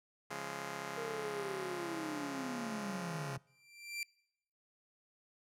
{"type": "chord", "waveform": "5% pulse", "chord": "Db major", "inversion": "none", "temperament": "just", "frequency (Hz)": [138.59, 173.24, 207.9], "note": ["Db3", "F3", "Ab3"], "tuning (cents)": [0, -14, 2], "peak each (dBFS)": -35, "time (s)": [0.3, 3.37], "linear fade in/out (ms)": 10}
{"type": "linear sweep", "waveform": "triangle", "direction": "down", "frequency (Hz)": [466.2, 128.3], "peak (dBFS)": -38, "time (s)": [0.97, 3.38], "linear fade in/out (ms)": 5}
{"type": "tone with exponential growth", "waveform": "sawtooth", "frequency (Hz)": 2357, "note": "D7", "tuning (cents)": 6, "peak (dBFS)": -32, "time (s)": [3.47, 4.03], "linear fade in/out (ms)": 1, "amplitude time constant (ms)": 120}
{"effects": ["noise-tail reverb RT60 0.8 s tail -25 dB re dry", "low-pass 12000 Hz 12 dB/octave"]}